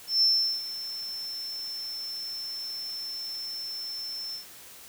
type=tone with ADSR envelope; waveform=sine; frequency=5340 Hz; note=E8; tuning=22 cents sharp; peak=-18 dBFS; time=0.07-4.46 s; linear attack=150 ms; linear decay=390 ms; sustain=-15 dB; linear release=120 ms; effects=white hiss -48 dBFS RMS until 4.88 s